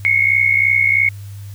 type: tone pair together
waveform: sine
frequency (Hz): 2154 / 2217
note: C7 / C#7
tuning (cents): +50 / 0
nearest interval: unison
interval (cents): 50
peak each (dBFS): -14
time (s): 0.05-1.09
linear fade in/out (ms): 0
effects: added 100 Hz sine -29 dBFS peak until 1.54 s + white hiss -47 dBFS RMS until 1.54 s